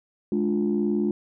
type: chord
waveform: sine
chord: D diminished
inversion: second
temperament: just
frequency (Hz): 211.4 / 293.7 / 352.4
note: Ab3 / D4 / F4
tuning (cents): +31 / 0 / +16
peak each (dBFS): -23 / -27 / -25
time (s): 0.32-1.11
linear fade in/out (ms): 2
effects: tanh soft clip ceiling -14 dBFS